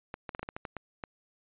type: clicks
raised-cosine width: 0.5 ms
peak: -22 dBFS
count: 10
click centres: 0.141 / 0.292 / 0.349 / 0.394 / 0.43 / 0.489 / 0.565 / 0.652 / 0.767 / 1.038 s
effects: resampled to 8000 Hz